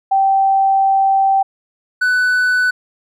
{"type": "tone pair in turn", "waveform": ["sine", "triangle"], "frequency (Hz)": [778, 1493.9], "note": ["G5", "F#6"], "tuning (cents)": [-13, 16], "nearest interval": "major seventh", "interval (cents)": 1129, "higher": "second", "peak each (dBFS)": -10, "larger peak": "neither", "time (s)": [[0.11, 1.43], [2.01, 2.71]], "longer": "first", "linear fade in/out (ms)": 10, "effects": []}